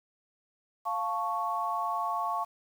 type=chord; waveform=sine; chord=F augmented; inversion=none; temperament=equal; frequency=698.5 / 880 / 1108.7 Hz; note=F5 / A5 / C#6; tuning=0 / 0 / 0 cents; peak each=-34 / -34 / -31 dBFS; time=0.85-2.45 s; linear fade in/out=20 ms; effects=9-bit